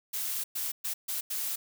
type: noise bursts at uneven times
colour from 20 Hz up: blue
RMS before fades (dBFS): -33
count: 5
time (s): 0.13-0.44 / 0.55-0.72 / 0.84-0.94 / 1.08-1.21 / 1.3-1.56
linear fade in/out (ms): 10
effects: none